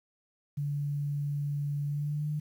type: tone with pitch glide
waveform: sine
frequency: 144.3 to 150.17 Hz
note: D3 to D3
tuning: -30 to +39 cents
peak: -29 dBFS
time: 0.57-2.4 s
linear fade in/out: 10 ms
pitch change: +69 cents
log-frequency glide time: 1.87-2.29 s
effects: 10-bit